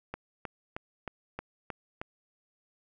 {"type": "click train", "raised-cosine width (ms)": 0.5, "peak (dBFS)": -21, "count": 7, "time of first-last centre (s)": [0.14, 2.015], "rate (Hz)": 3.2, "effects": []}